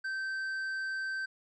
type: tone with tanh clipping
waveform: sine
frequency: 1553 Hz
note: G6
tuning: 17 cents flat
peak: -34 dBFS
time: 0.04-1.26 s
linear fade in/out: 10 ms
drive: 6 dB
effects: none